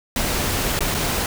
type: noise with dropouts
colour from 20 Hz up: pink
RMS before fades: -22 dBFS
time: 0.16-1.26 s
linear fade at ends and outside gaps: 1 ms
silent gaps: 0.791-0.806 / 0.943-0.947 s
effects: none

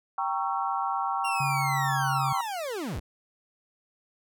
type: chord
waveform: sine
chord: G diminished seventh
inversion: none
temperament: equal with one note detuned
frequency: 784 / 932.3 / 1108.7 / 1340 Hz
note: G5 / Bb5 / Db6 / Fb6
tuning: 0 / 0 / 0 / +28 cents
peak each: -30 / -32 / -31 / -34 dBFS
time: 0.18-2.41 s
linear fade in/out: 2 ms
type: linear sweep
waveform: 40% pulse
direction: down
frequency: 2794 to 35.19 Hz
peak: -30 dBFS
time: 1.24-3 s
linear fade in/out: 10 ms
type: tone with pitch glide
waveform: sine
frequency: 139.7 to 137.14 Hz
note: C#3 to C#3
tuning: +14 to -18 cents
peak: -29 dBFS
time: 1.4-2.33 s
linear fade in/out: 5 ms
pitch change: -32 cents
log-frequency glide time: 1.56-2.12 s
effects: none

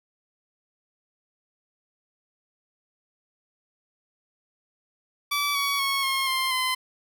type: tone with pitch steps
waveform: 15% pulse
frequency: 1153 / 1126.7 / 1100.9 / 1075.8 / 1051.2 / 1027.2 Hz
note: D6 / C#6 / C#6 / C6 / C6 / C6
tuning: -32 / +28 / -12 / +48 / +8 / -32 cents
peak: -17 dBFS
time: 5.31-6.75 s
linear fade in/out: 10 ms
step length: 240 ms
effects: none

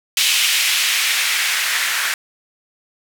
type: noise with band-pass filter sweep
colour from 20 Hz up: blue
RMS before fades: -18 dBFS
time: 0.17-2.14 s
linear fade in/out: 2 ms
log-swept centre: 2900 to 1600 Hz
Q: 1.7
effects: none

